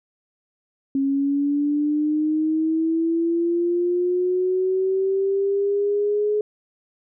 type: linear sweep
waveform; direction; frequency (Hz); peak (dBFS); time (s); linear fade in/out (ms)
sine; up; 271.4 to 422.2; -18; 0.95-6.41; 2
effects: none